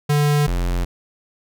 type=tone pair in turn; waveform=square; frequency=146.83 / 44.02 Hz; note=D3 / F1; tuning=0 / +14 cents; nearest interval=octave + major sixth; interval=2086 cents; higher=first; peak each=-15 / -19 dBFS; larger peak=first; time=0.09-0.47 / 0.47-0.85 s; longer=neither; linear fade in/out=10 ms; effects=none